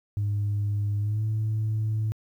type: tone with pitch glide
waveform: sine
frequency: 102.7 to 108.81 Hz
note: G#2 to A2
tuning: -19 to -19 cents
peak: -22 dBFS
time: 0.17-2.12 s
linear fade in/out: 0 ms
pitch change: +100 cents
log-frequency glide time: 0.99-1.24 s
effects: tanh soft clip ceiling -21 dBFS + 10-bit